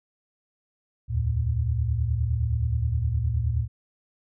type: tone cluster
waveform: sine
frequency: 73 / 82.6 / 113.5 Hz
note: D2 / E2 / A#2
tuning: -10 / +4 / -46 cents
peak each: -26 / -29 / -25 dBFS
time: 1.08-3.68 s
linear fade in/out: 50 ms
effects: none